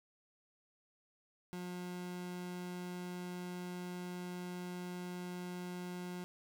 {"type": "tone", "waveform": "30% pulse", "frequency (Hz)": 179, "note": "F3", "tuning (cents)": 43, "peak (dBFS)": -39, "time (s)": [1.53, 6.24], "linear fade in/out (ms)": 0, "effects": []}